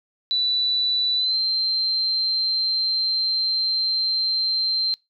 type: tone with pitch glide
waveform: sine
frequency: 3967 to 4135 Hz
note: B7 to C8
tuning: +7 to -21 cents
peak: -19 dBFS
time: 0.31-4.94 s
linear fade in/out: 0 ms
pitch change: +72 cents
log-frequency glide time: 1.16-1.37 s
effects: noise-tail reverb RT60 0.2 s tail -25 dB re dry